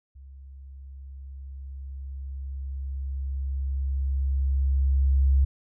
sine tone with level ramp, 67.6 Hz, C#2, 43 cents flat, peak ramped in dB -43 to -16 dBFS, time 0.15-5.45 s, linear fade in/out 10 ms, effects none

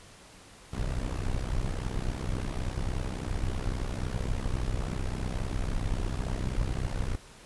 brown noise with amplitude modulation, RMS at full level -27 dBFS, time 0.73-7.16 s, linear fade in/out 5 ms, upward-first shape sine, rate 63.6 Hz, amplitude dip 90%, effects pink hiss -52 dBFS RMS until 7.45 s + resampled to 24000 Hz

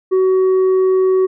triangle tone with tanh clipping, 375.7 Hz, F#4, 26 cents sharp, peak -11 dBFS, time 0.11-1.27 s, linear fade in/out 20 ms, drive 8 dB, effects none

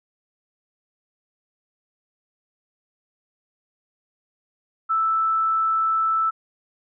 sine tone, 1318.5 Hz, E6, in tune, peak -18 dBFS, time 4.89-6.31 s, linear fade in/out 20 ms, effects none

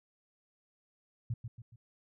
sine tone with echo, 116.54 Hz, A#2, in tune, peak -31 dBFS, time 1.3-1.34 s, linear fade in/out 5 ms, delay 140 ms, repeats 3, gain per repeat -7 dB, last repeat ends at 1.76 s, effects none

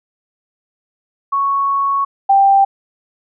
sine tone pair in turn, 1108.7 / 787.1 Hz, C#6 / G5, 0 / +7 cents, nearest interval tritone, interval 593 cents, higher first, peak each -13 / -7 dBFS, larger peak second, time 1.32-2.05 / 2.29-2.65 s, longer first, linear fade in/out 10 ms, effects none

